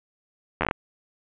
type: slowing click train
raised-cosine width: 0.5 ms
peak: -8 dBFS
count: 7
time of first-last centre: 0.61-0.711 s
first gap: 11 ms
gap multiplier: 1.17
effects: resampled to 8000 Hz + 8-bit